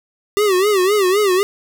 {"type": "tone with vibrato", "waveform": "square", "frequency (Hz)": 392, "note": "G4", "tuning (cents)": 0, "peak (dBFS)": -13, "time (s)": [0.37, 1.43], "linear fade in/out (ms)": 0, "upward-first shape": "sine", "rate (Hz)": 3.9, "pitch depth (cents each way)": 140, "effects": []}